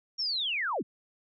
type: linear sweep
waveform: sine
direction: down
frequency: 5620 to 113.9 Hz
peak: -28 dBFS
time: 0.18-0.83 s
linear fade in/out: 20 ms
effects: none